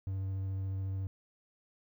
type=tone with vibrato; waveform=triangle; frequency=96 Hz; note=G2; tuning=36 cents flat; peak=-31 dBFS; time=0.07-1.07 s; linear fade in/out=0 ms; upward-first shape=square; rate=14 Hz; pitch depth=8 cents each way; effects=12-bit